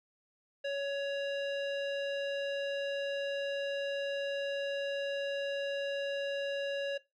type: tone with low-pass filter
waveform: square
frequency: 559 Hz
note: C#5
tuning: 14 cents sharp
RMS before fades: -35 dBFS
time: 0.64-6.98 s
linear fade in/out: 10 ms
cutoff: 3200 Hz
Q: 1.7
effects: noise-tail reverb RT60 0.2 s tail -18 dB re dry